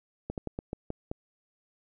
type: slowing click train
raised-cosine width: 2 ms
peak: -20 dBFS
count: 7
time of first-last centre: 0.3-1.114 s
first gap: 78 ms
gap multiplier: 1.22
effects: none